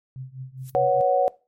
sine tone with tremolo, 130.81 Hz, C3, in tune, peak -30 dBFS, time 0.16-1.01 s, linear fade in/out 0 ms, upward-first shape triangle, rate 4.9 Hz, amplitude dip 95%
violet noise with exponential growth, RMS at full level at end -35 dBFS, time 0.57-0.7 s, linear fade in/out 5 ms, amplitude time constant 27 ms
sine chord, B suspended second, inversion none, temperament equal, 493.9 / 554.4 / 740 Hz, B4 / C#5 / F#5, 0 / 0 / 0 cents, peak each -24 / -20 / -20 dBFS, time 0.75-1.28 s, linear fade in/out 0 ms
effects noise-tail reverb RT60 0.3 s tail -21 dB re dry + MP3 64 kbps

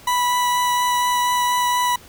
40% pulse tone with vibrato, 984 Hz, B5, 7 cents flat, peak -16 dBFS, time 0.07-1.96 s, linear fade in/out 5 ms, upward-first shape triangle, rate 4.2 Hz, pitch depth 8 cents each way, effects pink hiss -45 dBFS RMS until 2.08 s

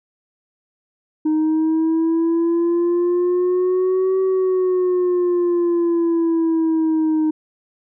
sine exponential two-way sweep, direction up then down, 308.8 to 380 to 310 Hz, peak -12 dBFS, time 1.25-7.31 s, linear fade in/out 10 ms, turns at 4.2 s, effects tanh soft clip ceiling -14 dBFS

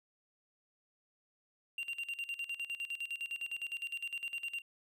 triangle tone with tremolo, 2774 Hz, F7, 12 cents flat, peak -34 dBFS, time 1.78-4.62 s, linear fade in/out 2 ms, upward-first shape square, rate 9.8 Hz, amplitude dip 80%, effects none

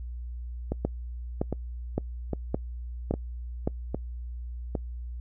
two click trains, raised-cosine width 2 ms, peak -15 / -12 dBFS, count 6 / 6, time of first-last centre 0.72-4.752 / 0.85-3.675 s, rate 1.24 / 1.77 Hz, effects noise-tail reverb RT60 0.1 s tail -26 dB re dry + added 60 Hz sine -34 dBFS peak until 5.2 s

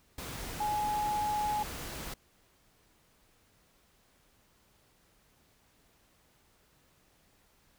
sine tone in noise, 840 Hz, G#5, 19 cents sharp, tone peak -29 dBFS, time 0.6-1.63 s, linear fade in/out 5 ms, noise pink, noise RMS -41 dBFS, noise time 0.18-2.14 s, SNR +9 dB, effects pink hiss -67 dBFS RMS until 7.78 s

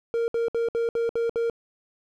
triangle tone bursts, 464.3 Hz, A#4, 7 cents flat, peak -20 dBFS, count 7, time 0.14-1.498 s, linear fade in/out 0 ms, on 140 ms, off 63 ms, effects none

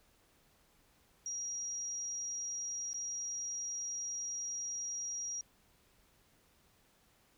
sine tone with dropouts, 5710 Hz, F8, 37 cents sharp, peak -37 dBFS, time 1.26-5.41 s, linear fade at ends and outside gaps 1 ms, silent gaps 2.932-2.943 s, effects pink hiss -69 dBFS RMS until 7.37 s

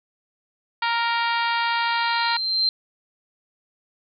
harmonic tone, 466.2 Hz, A#4, in tune, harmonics 2 / 3 / 4 / 5 / 6 / 7 / 8 / 9 / 10, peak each -23 / -27 / -29 / -31 / -33 / -34 / -35 / -36 / -37 dBFS, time 0.82-2.37 s, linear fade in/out 5 ms
sine tone with exponential growth, 4137 Hz, C8, 20 cents flat, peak -16 dBFS, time 1.17-2.69 s, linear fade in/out 1 ms, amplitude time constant 330 ms
effects none

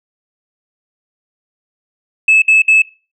sine tone bursts, 2605 Hz, E7, 21 cents flat, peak -4 dBFS, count 3, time 2.28-2.82 s, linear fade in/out 5 ms, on 140 ms, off 60 ms, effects noise-tail reverb RT60 0.3 s tail -18 dB re dry + tanh soft clip ceiling -3 dBFS

